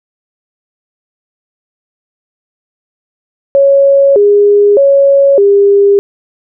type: tone with pitch steps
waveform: sine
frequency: 554 / 409.4 / 555 / 401.5 Hz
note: C#5 / G#4 / C#5 / G4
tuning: -1 / -25 / +2 / +41 cents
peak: -3 dBFS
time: 3.55-5.99 s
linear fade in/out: 0 ms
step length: 610 ms
effects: none